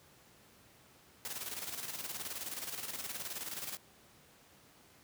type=noise with tremolo; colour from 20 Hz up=white; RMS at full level=-40 dBFS; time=1.25-3.77 s; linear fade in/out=0 ms; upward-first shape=square; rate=19 Hz; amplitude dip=55%; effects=pink hiss -62 dBFS RMS until 5.03 s + high-pass 80 Hz 12 dB/octave